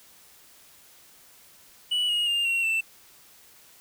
triangle tone with pitch steps, 2949 / 2877 / 2806 / 2737 / 2670 Hz, F#7 / F#7 / F7 / F7 / E7, -6 / -49 / +8 / -36 / +22 cents, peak -21 dBFS, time 1.91-2.81 s, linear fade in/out 10 ms, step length 180 ms, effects white hiss -54 dBFS RMS until 3.8 s

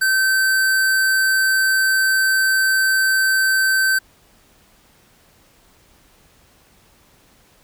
square tone, 1545 Hz, G6, 26 cents flat, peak -15 dBFS, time 0.01-3.99 s, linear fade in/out 10 ms, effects pink hiss -54 dBFS RMS until 7.63 s

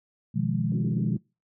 sine chord, F half-diminished seventh, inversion second, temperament equal, 123.47 / 155.56 / 174.61 / 207.7 Hz, Cb3 / Eb3 / F3 / Ab3, 0 / 0 / 0 / 0 cents, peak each -29 dBFS, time 0.34-1.18 s, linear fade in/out 20 ms
white band-pass noise, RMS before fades -39 dBFS, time 0.72-1.17 s, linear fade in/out 2 ms, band 200 to 370 Hz, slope 48 dB/octave
effects noise-tail reverb RT60 0.3 s tail -26 dB re dry

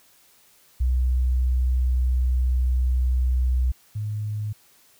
sine tone pair in turn, 62.9 / 105.78 Hz, B1 / G#2, +32 / +32 cents, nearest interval major sixth, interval 900 cents, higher second, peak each -18 / -25 dBFS, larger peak first, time 0.8-3.72 / 3.95-4.53 s, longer first, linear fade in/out 10 ms, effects white hiss -57 dBFS RMS until 4.99 s

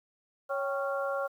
harmonic tone with a mistuned harmonic, 276.6 Hz, C#4, 4 cents flat, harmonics 2 / 3 / 4 / 5, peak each -31 / -39 / -38 / -36 dBFS, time 0.49-1.28 s, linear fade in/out 20 ms, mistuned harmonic 3, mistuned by -100 cents, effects 10-bit

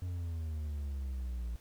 triangle exponential sweep, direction down, 91.2 to 57 Hz, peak -33 dBFS, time 0.02-1.56 s, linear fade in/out 0 ms, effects pink hiss -63 dBFS RMS until 1.6 s

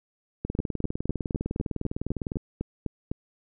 two click trains, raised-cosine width 3 ms, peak -16 / -16 dBFS, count 39 / 11, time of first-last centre 0.45-2.369 / 0.59-3.115 s, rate 19.8 / 3.96 Hz, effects none

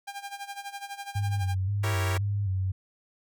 sawtooth tone with tremolo, 801 Hz, G5, 37 cents sharp, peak -30 dBFS, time 0.07-1.55 s, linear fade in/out 10 ms, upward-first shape sine, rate 12 Hz, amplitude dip 80%
sine tone with vibrato, 97.9 Hz, G2, 2 cents flat, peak -25 dBFS, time 1.15-2.72 s, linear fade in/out 10 ms, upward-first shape square, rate 1.9 Hz, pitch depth 62 cents each way
10% pulse chord, E diminished seventh, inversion none, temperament equal, 329.6 / 392 / 466.2 / 554.4 Hz, E4 / G4 / Bb4 / Db5, 0 / 0 / 0 / 0 cents, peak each -28 dBFS, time 1.83-2.18 s, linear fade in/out 10 ms
effects none

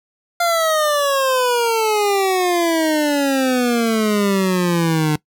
25% pulse exponential sweep, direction down, 698.5 to 150.2 Hz, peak -11 dBFS, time 0.4-5.16 s, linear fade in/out 5 ms, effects noise-tail reverb RT60 0.1 s tail -21 dB re dry

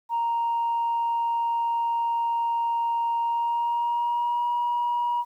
sine tone with pitch glide, 932.3 to 959.1 Hz, A#5 to A#5, 0 to +49 cents, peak -21 dBFS, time 0.09-5.25 s, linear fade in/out 50 ms, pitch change +49 cents, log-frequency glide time 3.2-4.46 s, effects tanh soft clip ceiling -19 dBFS + 10-bit

